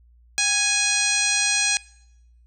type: harmonic tone with a mistuned harmonic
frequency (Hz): 830.6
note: G#5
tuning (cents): 0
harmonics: 1 / 2 / 3 / 4 / 5 / 6 / 7 / 8 / 9 / 10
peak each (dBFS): -34 / -28 / -24 / -30 / -26 / -32 / -26 / -28 / -36 / -27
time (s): 0.38-1.77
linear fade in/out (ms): 0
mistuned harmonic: 1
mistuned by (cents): -73
effects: noise-tail reverb RT60 0.8 s tail -22 dB re dry + added 59 Hz sine -51 dBFS peak until 2.46 s